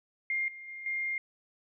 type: tone with level steps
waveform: sine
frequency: 2117 Hz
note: C7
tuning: 20 cents sharp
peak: -28 / -43 / -40 / -30 dBFS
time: 0.3-1.18 s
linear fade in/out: 2 ms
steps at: 0.48 / 0.68 / 0.86 s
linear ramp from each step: 2 ms
effects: none